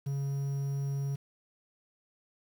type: tone with quantisation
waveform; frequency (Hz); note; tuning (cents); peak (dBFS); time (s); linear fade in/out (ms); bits
triangle; 139; C#3; +5; -28; 0.06-1.16; 10; 9
effects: none